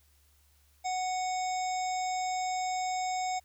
harmonic tone with a mistuned harmonic, 740 Hz, F#5, in tune, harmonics 1 / 3 / 5 / 7 / 9 / 10, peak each -30 / -41 / -48 / -45 / -49 / -43 dBFS, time 0.84-3.4 s, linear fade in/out 20 ms, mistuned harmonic 9, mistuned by -30 cents, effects added 72 Hz sine -64 dBFS peak until 3.44 s + white hiss -68 dBFS RMS until 3.44 s

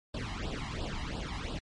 pink noise with flanger, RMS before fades -36 dBFS, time 0.14-1.59 s, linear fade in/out 5 ms, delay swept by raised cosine 0.23 to 1.03 ms, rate 2.9 Hz, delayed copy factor +1, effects low-pass 4000 Hz 12 dB/octave + MP3 48 kbps

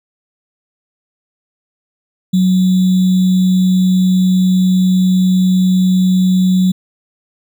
sine tone with sample-and-hold, 185 Hz, F#3, in tune, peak -8 dBFS, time 2.33-6.72 s, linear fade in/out 10 ms, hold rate 3675 Hz, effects none

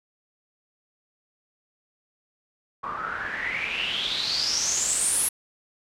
white noise with low-pass filter sweep, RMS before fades -27 dBFS, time 2.83-5.29 s, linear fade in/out 10 ms, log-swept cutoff 1100 to 11000 Hz, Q 8.8, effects none

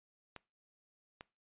clicks, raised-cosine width 0.3 ms, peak -30 dBFS, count 2, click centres 0.363 / 1.209 s, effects noise-tail reverb RT60 0.3 s tail -22 dB re dry + resampled to 8000 Hz

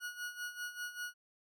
40% pulse tone with tremolo, 1455 Hz, F#6, 29 cents flat, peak -37 dBFS, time 0-1.14 s, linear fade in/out 50 ms, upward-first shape sine, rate 5.1 Hz, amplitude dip 75%, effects none

